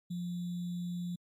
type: tone with sample-and-hold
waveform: sine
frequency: 175.9 Hz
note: F3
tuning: 13 cents sharp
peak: -34 dBFS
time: 0.1-1.16 s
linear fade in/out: 10 ms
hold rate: 3675 Hz
effects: MP3 64 kbps